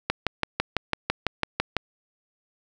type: click train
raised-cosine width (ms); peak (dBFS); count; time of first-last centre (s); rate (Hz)
0.3; -6; 11; 0.1-1.767; 6
effects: none